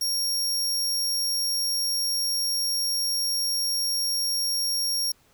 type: tone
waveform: sawtooth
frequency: 5570 Hz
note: F8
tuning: 5 cents flat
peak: -21 dBFS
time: 0.01-5.12 s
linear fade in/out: 5 ms
effects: pink hiss -61 dBFS RMS until 5.33 s